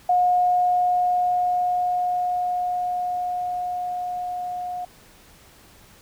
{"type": "tone with level ramp", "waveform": "sine", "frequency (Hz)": 720, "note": "F#5", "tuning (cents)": -47, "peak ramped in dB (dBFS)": [-15, -27], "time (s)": [0.09, 4.85], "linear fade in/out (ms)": 5, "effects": ["pink hiss -51 dBFS RMS until 6.01 s"]}